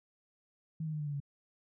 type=tone with pitch steps; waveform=sine; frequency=159.4 / 155.67 / 152.03 / 148.47 / 144.99 / 141.6 Hz; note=D#3 / D#3 / D#3 / D3 / D3 / C#3; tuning=+42 / +1 / -40 / +19 / -22 / +37 cents; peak=-34 dBFS; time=0.8-1.202 s; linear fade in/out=5 ms; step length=67 ms; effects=none